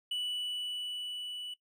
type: tone with level ramp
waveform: triangle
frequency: 2960 Hz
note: F#7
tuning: in tune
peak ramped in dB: -30 to -37 dBFS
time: 0.11-1.54 s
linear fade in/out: 5 ms
effects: noise-tail reverb RT60 0.1 s tail -18 dB re dry